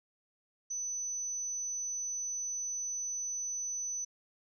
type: tone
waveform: sine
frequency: 6000 Hz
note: F#8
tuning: 23 cents sharp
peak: -34 dBFS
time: 0.7-4.05 s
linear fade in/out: 10 ms
effects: none